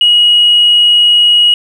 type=tone; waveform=sine; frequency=2900 Hz; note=F#7; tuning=35 cents flat; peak=-3 dBFS; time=0.01-1.54 s; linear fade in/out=2 ms; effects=tanh soft clip ceiling 0 dBFS + 7-bit

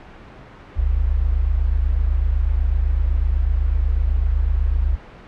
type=tone pair together; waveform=sine; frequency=41.3 / 69.3 Hz; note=E1 / C#2; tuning=+4 / 0 cents; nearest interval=major sixth; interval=896 cents; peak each=-18 dBFS; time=0.76-4.97 s; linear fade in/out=20 ms; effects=pink hiss -41 dBFS RMS until 5.27 s + low-pass 2000 Hz 12 dB/octave

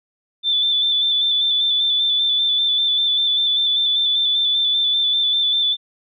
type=tone with vibrato; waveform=sine; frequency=3516 Hz; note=A7; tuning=2 cents flat; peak=-15 dBFS; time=0.43-5.77 s; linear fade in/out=50 ms; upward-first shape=square; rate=5.1 Hz; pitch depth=23 cents each way; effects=none

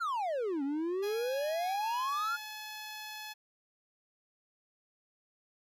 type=exponential two-way sweep; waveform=triangle; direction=down then up; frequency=1445 to 269.9 to 1445 Hz; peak=-29 dBFS; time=0-2.37 s; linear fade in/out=20 ms; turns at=0.63 s
type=tone with pitch glide; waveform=10% pulse; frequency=830.6 to 855.4 Hz; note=G#5 to A5; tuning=0 to -49 cents; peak=-33 dBFS; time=1.02-3.34 s; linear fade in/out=20 ms; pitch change=+51 cents; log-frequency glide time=1.83-2.35 s
effects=none

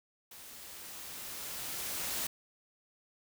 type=noise with level ramp; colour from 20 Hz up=white; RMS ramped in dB=-51 to -35 dBFS; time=0.31-2.27 s; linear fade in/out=5 ms; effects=none

